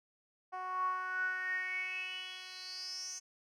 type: tone with band-pass filter sweep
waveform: 10% pulse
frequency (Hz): 370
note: F#4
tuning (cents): 0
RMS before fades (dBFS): -39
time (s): 0.52-3.2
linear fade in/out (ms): 20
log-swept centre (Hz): 870 to 6400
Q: 9.7
effects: none